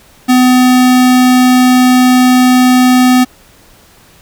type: tone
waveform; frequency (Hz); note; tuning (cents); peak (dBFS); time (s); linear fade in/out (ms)
square; 252.3; B3; +37; -5; 0.28-3.25; 20
effects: pink hiss -43 dBFS RMS until 4.21 s